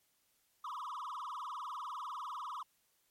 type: tone with vibrato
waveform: triangle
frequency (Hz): 1108.7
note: C#6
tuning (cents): 0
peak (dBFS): -38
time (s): 0.64-2.63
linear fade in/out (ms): 5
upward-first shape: triangle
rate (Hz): 20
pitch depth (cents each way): 290
effects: white hiss -75 dBFS RMS until 3.1 s + MP3 64 kbps